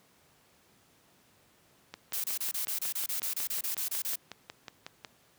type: click train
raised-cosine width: 0.2 ms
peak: -23 dBFS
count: 18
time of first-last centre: 1.94-5.048 s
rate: 5.47 Hz
type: noise bursts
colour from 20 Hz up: blue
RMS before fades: -33 dBFS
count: 15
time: 2.13-4.158 s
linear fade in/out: 5 ms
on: 110 ms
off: 27 ms
effects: pink hiss -64 dBFS RMS until 5.38 s + high-pass 100 Hz 12 dB/octave